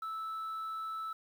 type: tone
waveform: sine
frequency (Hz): 1313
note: E6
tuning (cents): -7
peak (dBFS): -34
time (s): 0.02-1.13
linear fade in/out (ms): 5
effects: tanh soft clip ceiling -35 dBFS + 10-bit